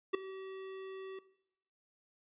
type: tone with ADSR envelope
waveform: square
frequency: 382.5 Hz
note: G4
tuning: 42 cents flat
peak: -26 dBFS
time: 0.13-1.19 s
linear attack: 16 ms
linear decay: 5 ms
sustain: -18 dB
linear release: 3 ms
effects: noise-tail reverb RT60 0.8 s tail -18 dB re dry + resampled to 8000 Hz